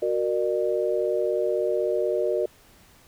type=chord; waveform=sine; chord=Gb augmented; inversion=none; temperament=equal with one note detuned; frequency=370 / 466.2 / 601.8 Hz; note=Gb4 / Bb4 / D5; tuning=0 / 0 / +42 cents; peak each=-26 dBFS; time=0.02-2.46 s; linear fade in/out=5 ms; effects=pink hiss -55 dBFS RMS until 3.07 s